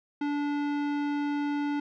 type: tone with tanh clipping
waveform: sine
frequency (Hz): 290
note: D4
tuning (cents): -22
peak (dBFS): -29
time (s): 0.21-1.8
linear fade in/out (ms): 5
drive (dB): 18
effects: none